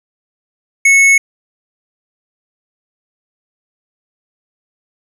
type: tone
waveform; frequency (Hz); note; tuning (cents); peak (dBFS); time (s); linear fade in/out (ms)
square; 2200; C#7; -14; -6; 0.85-1.18; 5
effects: low-pass 10000 Hz 12 dB/octave + 8-bit